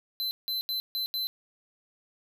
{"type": "tone bursts at uneven times", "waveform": "square", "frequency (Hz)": 4051, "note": "B7", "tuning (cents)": 43, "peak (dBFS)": -29, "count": 5, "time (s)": [[0.2, 0.31], [0.48, 0.61], [0.69, 0.8], [0.95, 1.06], [1.14, 1.27]], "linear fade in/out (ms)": 0, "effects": []}